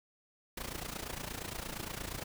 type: noise with amplitude modulation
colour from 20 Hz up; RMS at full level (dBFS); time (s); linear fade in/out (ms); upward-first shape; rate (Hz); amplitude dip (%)
pink; -38; 0.57-2.24; 5; sine; 28.6; 80
effects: none